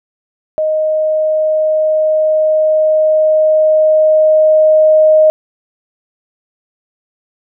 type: tone with level ramp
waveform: sine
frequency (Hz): 622.3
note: D#5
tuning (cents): 0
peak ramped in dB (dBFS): -11 to -4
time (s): 0.58-5.3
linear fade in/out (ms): 0
effects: none